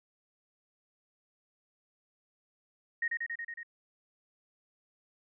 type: tone with echo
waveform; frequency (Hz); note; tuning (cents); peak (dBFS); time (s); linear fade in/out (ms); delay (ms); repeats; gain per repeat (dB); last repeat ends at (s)
sine; 1864.7; A#6; 0; -28; 3.02-3.08; 5; 92; 6; -2; 3.632
effects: none